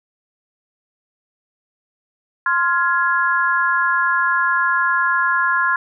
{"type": "chord", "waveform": "sine", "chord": "F minor", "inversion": "second", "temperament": "just", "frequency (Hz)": [1047.7, 1396.9, 1676.3], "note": ["C6", "F6", "Ab6"], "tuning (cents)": [2, 0, 16], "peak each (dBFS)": -19, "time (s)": [2.46, 5.76], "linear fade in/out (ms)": 2, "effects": []}